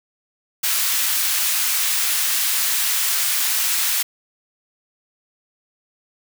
white high-pass noise, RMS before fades -20 dBFS, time 0.63-4.03 s, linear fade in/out 10 ms, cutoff 1300 Hz, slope 12 dB/octave, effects none

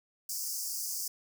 pink high-pass noise, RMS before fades -36 dBFS, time 0.29-1.08 s, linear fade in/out 5 ms, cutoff 4800 Hz, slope 96 dB/octave, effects none

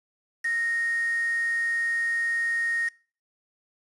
sine tone with quantisation, 1859 Hz, A#6, 5 cents flat, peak -24 dBFS, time 0.44-2.89 s, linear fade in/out 10 ms, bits 6, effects noise-tail reverb RT60 0.4 s tail -23 dB re dry + resampled to 24000 Hz

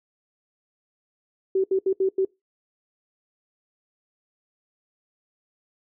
sine tone bursts at uneven times, 382.3 Hz, G4, 43 cents flat, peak -18 dBFS, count 5, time 1.55-1.64 / 1.71-1.79 / 1.86-1.93 / 2-2.09 / 2.18-2.25 s, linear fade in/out 5 ms, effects noise-tail reverb RT60 0.2 s tail -23 dB re dry

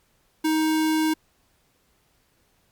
square tone, 314.2 Hz, D#4, 17 cents sharp, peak -20 dBFS, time 0.44-1.14 s, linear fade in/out 10 ms, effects pink hiss -65 dBFS RMS until 2.71 s + MP3 96 kbps

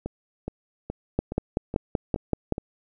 two click trains, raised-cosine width 2 ms, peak -9 / -17 dBFS, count 8 / 7, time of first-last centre 1.19-2.523 / 0.06-2.581 s, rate 5.25 / 2.38 Hz, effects none

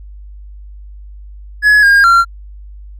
triangle tone with pitch steps, 1690 / 1619 / 1374 Hz, G#6 / G#6 / F6, +30 / -45 / -29 cents, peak -3 dBFS, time 1.62-2.25 s, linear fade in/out 50 ms, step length 210 ms, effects added 50 Hz sine -30 dBFS peak until 2.99 s

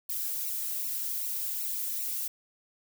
violet noise with flanger, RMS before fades -33 dBFS, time 0.09-2.28 s, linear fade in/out 5 ms, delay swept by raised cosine 0.6 to 2.8 ms, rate 2.6 Hz, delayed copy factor -0.85, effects none

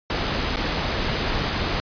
pink noise with dropouts, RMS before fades -24 dBFS, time 0.1-1.8 s, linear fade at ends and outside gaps 0 ms, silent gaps 0.559-0.569 s, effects resampled to 11025 Hz

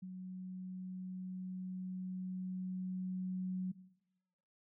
sine tone with level ramp, 185 Hz, F#3, in tune, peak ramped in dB -43 to -35 dBFS, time 0.02-3.72 s, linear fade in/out 10 ms, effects noise-tail reverb RT60 0.9 s tail -18 dB re dry

